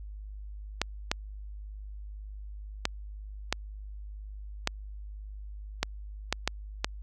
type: clicks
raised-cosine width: 0.2 ms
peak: -8 dBFS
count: 9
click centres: 0.816 / 1.115 / 2.854 / 3.526 / 4.674 / 5.83 / 6.326 / 6.476 / 6.845 s
effects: added 51 Hz sine -39 dBFS peak until 7.02 s